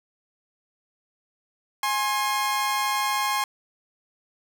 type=tone pair together; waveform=sawtooth; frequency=830.6 / 1066.3 Hz; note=G#5 / C6; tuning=0 / +32 cents; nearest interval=major third; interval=432 cents; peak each=-23 / -21 dBFS; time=1.83-3.44 s; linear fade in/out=2 ms; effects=none